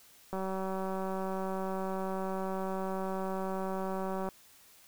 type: click train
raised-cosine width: 1 ms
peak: -23 dBFS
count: 753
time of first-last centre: 0.33-4.288 s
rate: 190 Hz
effects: white hiss -59 dBFS RMS until 4.87 s